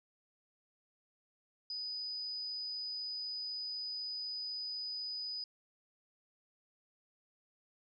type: tone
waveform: sine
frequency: 4978 Hz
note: D#8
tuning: in tune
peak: -38 dBFS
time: 1.7-5.44 s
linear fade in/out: 2 ms
effects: none